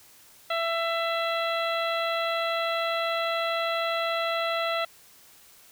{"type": "harmonic tone", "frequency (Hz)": 667, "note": "E5", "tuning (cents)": 20, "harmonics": [1, 2, 3, 4, 5, 6], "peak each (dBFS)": [-28, -30, -34, -36, -36, -38], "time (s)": [0.5, 4.85], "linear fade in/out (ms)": 5, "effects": ["white hiss -54 dBFS RMS until 5.71 s"]}